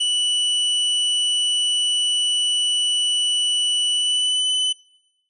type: tone with pitch glide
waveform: 45% pulse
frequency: 2960 to 3008 Hz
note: F#7 to F#7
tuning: 0 to +28 cents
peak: -18 dBFS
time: 0-4.73 s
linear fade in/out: 10 ms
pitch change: +28 cents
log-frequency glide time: 3.92-4.53 s
effects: noise-tail reverb RT60 0.9 s tail -23 dB re dry + resampled to 24000 Hz